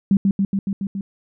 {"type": "tone with echo", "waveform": "sine", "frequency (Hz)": 196.3, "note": "G3", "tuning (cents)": 3, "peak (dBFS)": -11, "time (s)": [0.11, 0.17], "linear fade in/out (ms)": 2, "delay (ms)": 140, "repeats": 6, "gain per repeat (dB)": -2, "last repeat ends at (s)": 1.01, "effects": []}